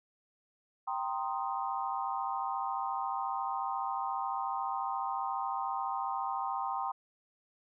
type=chord; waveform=sine; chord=C minor seventh; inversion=second; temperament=equal; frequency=784 / 932.3 / 1046.5 / 1244.5 Hz; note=G5 / Bb5 / C6 / Eb6; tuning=0 / 0 / 0 / 0 cents; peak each=-36 / -38 / -37 / -40 dBFS; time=0.87-6.92 s; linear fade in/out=10 ms; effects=none